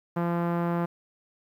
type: tone with low-pass filter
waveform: sawtooth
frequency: 171.5 Hz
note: F3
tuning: 31 cents flat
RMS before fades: -27 dBFS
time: 0.16-0.86 s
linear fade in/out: 10 ms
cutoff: 1200 Hz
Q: 1.4
effects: 10-bit